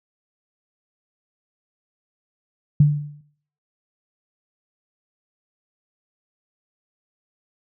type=tone with exponential decay; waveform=sine; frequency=146.83 Hz; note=D3; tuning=in tune; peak=-7 dBFS; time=2.8-3.21 s; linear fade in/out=5 ms; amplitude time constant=87 ms; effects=noise-tail reverb RT60 0.6 s tail -17 dB re dry